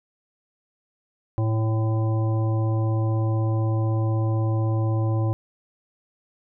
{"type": "harmonic tone with a mistuned harmonic", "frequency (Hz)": 110.5, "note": "A2", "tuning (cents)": 8, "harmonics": [1, 3, 5, 7, 9], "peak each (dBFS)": [-20, -30, -34, -37, -39], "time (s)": [1.38, 5.33], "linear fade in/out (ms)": 0, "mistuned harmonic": 9, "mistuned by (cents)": 32, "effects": []}